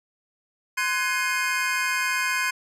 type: tone cluster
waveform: square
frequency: 1038 / 1502 / 1673 / 2126 / 2485 Hz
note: C6 / F#6 / G#6 / C7 / D#7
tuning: -14 / +26 / +12 / +27 / -3 cents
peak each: -30 dBFS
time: 0.77-2.51 s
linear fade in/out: 10 ms
effects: low-pass 12000 Hz 12 dB/octave